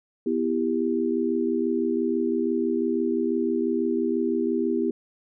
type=chord; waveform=sine; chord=E minor; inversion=second; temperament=just; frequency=247.2 / 329.6 / 395.6 Hz; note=B3 / E4 / G4; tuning=+2 / 0 / +16 cents; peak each=-26 dBFS; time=0.26-4.91 s; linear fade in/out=5 ms; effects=none